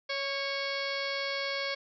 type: harmonic tone with a mistuned harmonic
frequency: 554.4 Hz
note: C#5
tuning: in tune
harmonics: 1 / 2 / 3 / 4 / 5 / 6 / 7 / 8 / 9 / 10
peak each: -36 / -41 / -40 / -36 / -48 / -41 / -48 / -39 / -45 / -47 dBFS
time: 0.09-1.75 s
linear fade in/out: 10 ms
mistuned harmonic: 3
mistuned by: -30 cents
effects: none